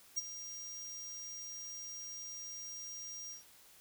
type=tone with ADSR envelope; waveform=square; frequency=5700 Hz; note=F8; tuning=34 cents sharp; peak=-31 dBFS; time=0.16-3.44 s; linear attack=20 ms; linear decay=24 ms; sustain=-13 dB; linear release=130 ms; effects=white hiss -61 dBFS RMS until 3.8 s